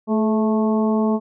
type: harmonic tone with a mistuned harmonic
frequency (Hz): 218.9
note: A3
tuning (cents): -9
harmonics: 1 / 2 / 3 / 4 / 5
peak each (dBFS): -17 / -23 / -27 / -29 / -31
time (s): 0.07-1.2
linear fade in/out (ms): 50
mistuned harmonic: 2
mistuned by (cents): -36
effects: none